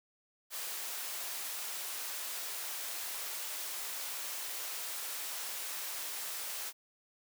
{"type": "high-pass noise", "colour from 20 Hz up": "white", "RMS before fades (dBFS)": -40, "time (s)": [0.5, 6.73], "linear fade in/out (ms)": 50, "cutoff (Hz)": 520, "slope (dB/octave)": 12, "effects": []}